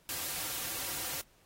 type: noise with comb filter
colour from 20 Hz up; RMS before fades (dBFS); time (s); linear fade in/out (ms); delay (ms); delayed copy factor
white; -37; 0.09-1.21; 0; 4.7; -0.55
effects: pink hiss -66 dBFS RMS until 1.45 s + AAC 48 kbps